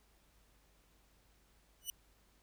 10% pulse tone with exponential growth, 2960 Hz, F#7, in tune, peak -26 dBFS, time 1.81-1.9 s, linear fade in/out 1 ms, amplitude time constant 19 ms, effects added 50 Hz sine -70 dBFS peak until 2.42 s + pink hiss -71 dBFS RMS until 2.42 s

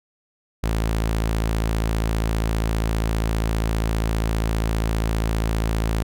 sawtooth tone, 55 Hz, A1, in tune, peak -16 dBFS, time 0.63-6.03 s, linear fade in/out 10 ms, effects none

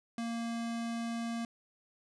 square tone, 231.8 Hz, A#3, 10 cents flat, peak -35 dBFS, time 0.18-1.45 s, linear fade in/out 2 ms, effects resampled to 22050 Hz

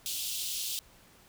pink high-pass noise, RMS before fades -35 dBFS, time 0.06-0.79 s, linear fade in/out 0 ms, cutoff 2900 Hz, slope 48 dB/octave, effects pink hiss -59 dBFS RMS until 1.28 s

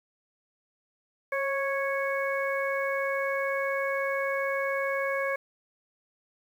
harmonic tone with a mistuned harmonic, 553 Hz, C#5, 4 cents flat, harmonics 1 / 2 / 3 / 4, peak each -29 / -34 / -33 / -34 dBFS, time 1.32-5.36 s, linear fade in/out 5 ms, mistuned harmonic 1, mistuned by -24 cents, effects 9-bit

